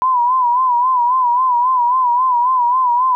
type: tone with vibrato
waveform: sine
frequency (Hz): 995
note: B5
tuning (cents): +13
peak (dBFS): -11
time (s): 0.02-3.15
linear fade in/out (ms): 0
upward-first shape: sine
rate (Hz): 3.7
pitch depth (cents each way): 80
effects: none